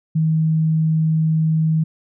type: tone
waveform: sine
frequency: 158.8 Hz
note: D#3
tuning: 36 cents sharp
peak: -14 dBFS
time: 0.15-1.84 s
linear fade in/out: 10 ms
effects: none